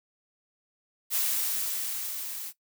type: noise with level ramp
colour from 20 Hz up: blue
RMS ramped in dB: -26 to -38 dBFS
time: 1.1-2.53 s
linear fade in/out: 50 ms
effects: noise-tail reverb RT60 0.1 s tail -17 dB re dry